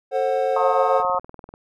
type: chord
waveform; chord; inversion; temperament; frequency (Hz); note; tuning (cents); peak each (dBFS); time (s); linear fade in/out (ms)
triangle; F# diminished; first; just; 444 / 532.8 / 740; A4 / C5 / F#5; +16 / +31 / 0; -23 / -19 / -22; 0.11-1.04; 50
type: harmonic tone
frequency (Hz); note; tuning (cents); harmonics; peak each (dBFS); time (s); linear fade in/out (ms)
180; F#3; -47; 3 / 4 / 5 / 6 / 7; -25 / -25 / -25 / -25 / -25; 0.56-1.19; 5
type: click train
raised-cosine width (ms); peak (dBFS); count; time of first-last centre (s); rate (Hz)
1; -25; 12; 1-1.539; 20.4
effects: none